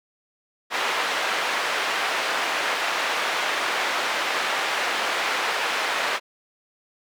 white band-pass noise, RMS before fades -25 dBFS, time 0.7-6.2 s, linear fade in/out 50 ms, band 530 to 2300 Hz, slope 12 dB/octave, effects none

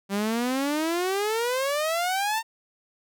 sawtooth exponential sweep, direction up, 194 to 919 Hz, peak -20 dBFS, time 0.09-2.43 s, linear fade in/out 50 ms, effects none

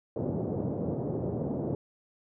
pink band-pass noise, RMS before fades -32 dBFS, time 0.16-1.75 s, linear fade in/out 2 ms, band 110 to 580 Hz, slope 24 dB/octave, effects none

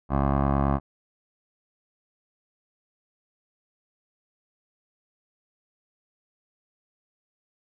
15% pulse tone with low-pass filter, 69.3 Hz, C#2, in tune, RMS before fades -23 dBFS, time 0.09-0.8 s, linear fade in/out 50 ms, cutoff 1000 Hz, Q 2.8, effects none

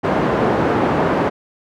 pink band-pass noise, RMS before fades -17 dBFS, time 0.03-1.3 s, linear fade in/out 20 ms, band 180 to 1100 Hz, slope 12 dB/octave, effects none

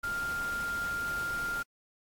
sine tone in noise, 1399 Hz, F6, 3 cents sharp, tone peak -31 dBFS, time 0.03-1.63 s, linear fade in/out 10 ms, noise pink, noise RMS -43 dBFS, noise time 0.03-1.63 s, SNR +9 dB, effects AAC 64 kbps

